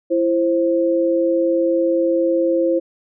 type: tone pair together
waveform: sine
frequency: 335.1 / 527 Hz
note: E4 / C5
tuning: +29 / +12 cents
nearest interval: minor sixth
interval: 783 cents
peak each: -17 dBFS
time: 0.1-2.8 s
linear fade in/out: 20 ms
effects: none